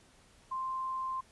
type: tone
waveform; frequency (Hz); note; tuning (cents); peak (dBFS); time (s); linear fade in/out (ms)
sine; 1046.5; C6; 0; -33; 0.51-1.21; 10
effects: pink hiss -62 dBFS RMS until 1.31 s + resampled to 24000 Hz